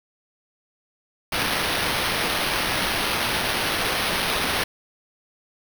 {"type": "noise with sample-and-hold", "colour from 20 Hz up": "blue", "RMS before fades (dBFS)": -24, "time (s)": [1.32, 4.64], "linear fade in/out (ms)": 5, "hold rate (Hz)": 7350, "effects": []}